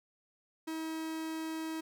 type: tone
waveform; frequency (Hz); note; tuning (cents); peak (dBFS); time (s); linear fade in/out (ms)
45% pulse; 320; D#4; +49; -36; 0.67-1.81; 10
effects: none